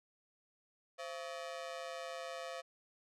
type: ring-modulated tone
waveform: sawtooth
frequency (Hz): 601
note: D5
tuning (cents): +40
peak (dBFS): -35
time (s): 0.98-2.62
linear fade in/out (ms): 20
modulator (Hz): 76.5
effects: low-pass 7000 Hz 12 dB/octave